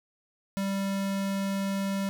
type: tone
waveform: square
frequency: 196 Hz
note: G3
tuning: in tune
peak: -28 dBFS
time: 0.57-2.09 s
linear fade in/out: 0 ms
effects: none